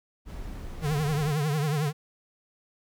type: noise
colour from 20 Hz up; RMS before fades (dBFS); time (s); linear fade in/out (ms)
brown; -38; 0.25-1.34; 50
type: tone with vibrato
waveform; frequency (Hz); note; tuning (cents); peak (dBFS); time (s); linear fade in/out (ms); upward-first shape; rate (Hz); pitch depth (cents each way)
square; 149.4; D3; +30; -25; 0.81-1.93; 50; triangle; 11; 130
effects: none